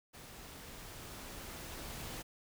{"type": "noise with level ramp", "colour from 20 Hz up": "pink", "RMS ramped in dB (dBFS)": [-52, -44], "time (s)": [0.13, 2.23], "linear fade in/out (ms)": 20, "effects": []}